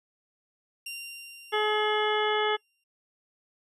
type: tone with exponential decay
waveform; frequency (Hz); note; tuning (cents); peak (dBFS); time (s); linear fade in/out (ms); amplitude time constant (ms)
sawtooth; 2773; F7; -13; -31; 0.86-2.84; 5; 430
type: harmonic tone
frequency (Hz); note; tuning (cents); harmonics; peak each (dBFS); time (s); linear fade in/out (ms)
425.2; G#4; +41; 1 / 2 / 3 / 4 / 5 / 7 / 8; -27 / -30 / -32 / -33 / -34 / -35 / -36; 1.52-2.57; 20
effects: noise-tail reverb RT60 0.1 s tail -25 dB re dry + resampled to 32000 Hz